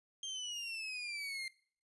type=exponential sweep; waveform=30% pulse; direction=down; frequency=3192 to 2093 Hz; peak=-37 dBFS; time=0.23-1.48 s; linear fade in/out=2 ms; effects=noise-tail reverb RT60 0.5 s tail -21 dB re dry + resampled to 24000 Hz